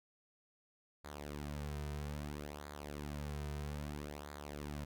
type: tone with flanger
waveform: sawtooth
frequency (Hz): 73.42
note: D2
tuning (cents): 0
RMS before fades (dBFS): -44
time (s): 1.04-4.85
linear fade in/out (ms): 10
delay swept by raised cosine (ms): 0.35 to 3.65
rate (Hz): 0.61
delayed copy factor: -0.7
effects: none